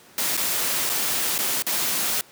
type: noise with dropouts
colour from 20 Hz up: white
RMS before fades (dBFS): -24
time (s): 0.18-2.21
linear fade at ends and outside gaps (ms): 1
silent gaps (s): 0.369-0.375 / 0.894-0.898 / 1.38-1.388 / 1.622-1.666
effects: pink hiss -50 dBFS RMS until 2.31 s + high-pass 150 Hz 12 dB/octave